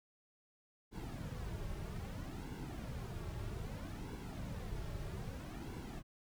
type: noise with flanger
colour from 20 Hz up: brown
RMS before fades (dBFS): -44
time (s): 0.91-6.03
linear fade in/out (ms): 50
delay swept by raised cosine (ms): 1.6 to 4.1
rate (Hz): 0.62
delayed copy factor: -0.65
effects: none